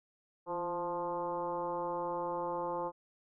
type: tone with frequency modulation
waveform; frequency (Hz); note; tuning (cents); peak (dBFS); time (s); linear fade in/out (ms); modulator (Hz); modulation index
sine; 698.5; F5; 0; -33; 0.46-2.92; 50; 177; 2.1
effects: none